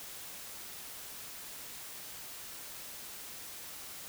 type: silence
effects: white hiss -46 dBFS RMS until 4.08 s